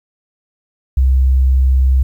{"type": "tone", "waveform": "sine", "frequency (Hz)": 65.41, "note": "C2", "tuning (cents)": 0, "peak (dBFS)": -8, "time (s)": [0.97, 2.03], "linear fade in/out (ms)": 5, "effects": ["8-bit"]}